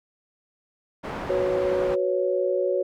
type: low-pass noise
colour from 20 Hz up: white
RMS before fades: -33 dBFS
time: 1.03-1.96 s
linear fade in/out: 20 ms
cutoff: 1000 Hz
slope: 12 dB/octave
type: chord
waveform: sine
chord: F# suspended fourth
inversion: none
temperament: equal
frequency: 370 / 493.9 / 554.4 Hz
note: F#4 / B4 / C#5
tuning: 0 / 0 / 0 cents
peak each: -25 / -28 / -24 dBFS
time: 1.29-2.83 s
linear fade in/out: 10 ms
effects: none